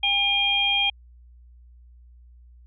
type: harmonic tone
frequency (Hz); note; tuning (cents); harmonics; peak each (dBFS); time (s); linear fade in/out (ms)
805; G5; +46; 1 / 3 / 4; -29 / -24 / -21; 0.03-0.9; 5
effects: added 60 Hz sine -47 dBFS peak until 2.66 s